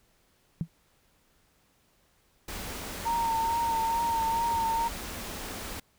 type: tone with exponential decay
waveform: sine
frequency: 164.81 Hz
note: E3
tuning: in tune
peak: -22 dBFS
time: 0.61-0.68 s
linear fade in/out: 0 ms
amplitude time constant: 15 ms
type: band-stop noise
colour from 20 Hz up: pink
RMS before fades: -38 dBFS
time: 2.48-5.8 s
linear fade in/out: 5 ms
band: 110 to 160 Hz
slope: 96 dB/octave
type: tone with vibrato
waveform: sine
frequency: 917 Hz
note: A#5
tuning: 29 cents flat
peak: -25 dBFS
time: 3.05-4.89 s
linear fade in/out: 20 ms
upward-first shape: triangle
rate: 2.3 Hz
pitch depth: 34 cents each way
effects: pink hiss -67 dBFS RMS until 5.98 s